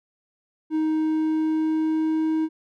triangle tone with pitch glide, 313.2 to 316.5 Hz, D#4 to D#4, +11 to +30 cents, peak -18 dBFS, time 0.7-2.49 s, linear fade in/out 50 ms, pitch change +19 cents, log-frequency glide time 0.93-2.31 s, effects none

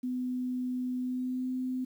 sine tone with pitch glide, 251.6 to 255.7 Hz, B3 to C4, +32 to -40 cents, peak -30 dBFS, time 0.03-1.85 s, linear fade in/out 10 ms, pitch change +28 cents, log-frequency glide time 0.97-1.51 s, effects 10-bit

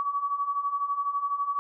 sine beating tone pair, 1128 / 1140 Hz, C#6 / C#6, +30 / +48 cents, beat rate 12 Hz, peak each -32 / -27 dBFS, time 0-1.59 s, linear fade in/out 0 ms, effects none

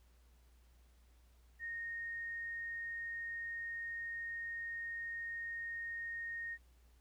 sine tone, 1853 Hz, A#6, 11 cents flat, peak -40 dBFS, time 1.59-6.58 s, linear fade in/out 50 ms, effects added 60 Hz sine -63 dBFS peak until 7 s + pink hiss -74 dBFS RMS until 7 s

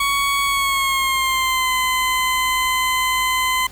20% pulse tone with pitch glide, 1118 to 1025.2 Hz, C#6 to C6, +14 to -36 cents, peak -12 dBFS, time 0-3.67 s, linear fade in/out 5 ms, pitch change -150 cents, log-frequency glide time 0.45-1.72 s, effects added 50 Hz sine -39 dBFS peak until 3.71 s + pink hiss -43 dBFS RMS until 3.71 s

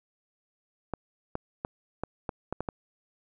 clicks, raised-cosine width 1 ms, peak -17 dBFS, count 8, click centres 0.937 / 1.354 / 1.649 / 2.036 / 2.292 / 2.526 / 2.606 / 2.688 s, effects none

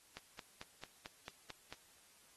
click train, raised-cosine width 0.2 ms, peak -29 dBFS, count 8, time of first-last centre 0.17-1.726 s, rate 4.5 Hz, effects white hiss -66 dBFS RMS until 2.36 s + AAC 32 kbps

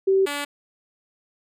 sine / 5% pulse tone pair in turn, 385.6 / 287.8 Hz, G4 / D4, -28 / -35 cents, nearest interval perfect fourth, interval 507 cents, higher first, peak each -15 dBFS, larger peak neither, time 0.07-0.26 / 0.26-0.45 s, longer neither, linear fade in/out 10 ms, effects resampled to 32000 Hz

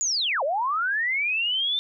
sine linear two-way sweep, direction down then up, 7070 to 517 to 3596 Hz, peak -22 dBFS, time 0.01-1.79 s, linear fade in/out 0 ms, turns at 0.43 s, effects none

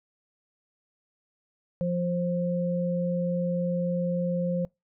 sine tone pair together, 174.83 / 528 Hz, F3 / C5, +2 / +16 cents, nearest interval octave + perfect fifth, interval 1914 cents, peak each -26 / -29 dBFS, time 1.81-4.65 s, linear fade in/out 0 ms, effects noise-tail reverb RT60 0.2 s tail -25 dB re dry

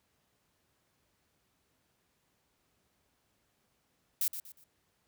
violet noise with echo, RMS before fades -30 dBFS, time 4.21-4.28 s, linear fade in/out 2 ms, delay 120 ms, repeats 3, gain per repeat -10 dB, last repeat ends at 4.64 s, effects pink hiss -75 dBFS RMS until 5.07 s + high-pass 60 Hz 12 dB/octave

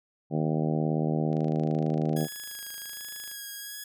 harmonic tone, 77.78 Hz, D#2, in tune, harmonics 2 / 3 / 4 / 5 / 6 / 7 / 8 / 9 / 10, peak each -27 / -31 / -33 / -35 / -37 / -38 / -39 / -40 / -41 dBFS, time 0.3-2.28 s, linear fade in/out 50 ms
click train, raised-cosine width 0.2 ms, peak -32 dBFS, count 53, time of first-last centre 1.33-3.315 s, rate 26.2 Hz
5% pulse tone with vibrato, 1661.2 Hz, G#6, in tune, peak -27 dBFS, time 2.16-3.84 s, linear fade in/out 5 ms, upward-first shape sine, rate 1.3 Hz, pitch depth 21 cents each way
effects none

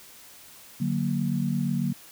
sine chord, D augmented, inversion none, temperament equal, 146.83 / 185 / 233.1 Hz, D3 / F#3 / A#3, 0 / 0 / 0 cents, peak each -28 dBFS, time 0.8-1.93 s, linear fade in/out 10 ms, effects white hiss -49 dBFS RMS until 2.11 s

